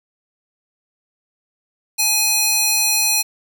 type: tone with high-pass filter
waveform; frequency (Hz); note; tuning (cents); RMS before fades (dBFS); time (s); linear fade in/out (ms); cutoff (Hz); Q
square; 836; G#5; +11; -17; 1.98-3.23; 20; 4000; 0.63
effects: none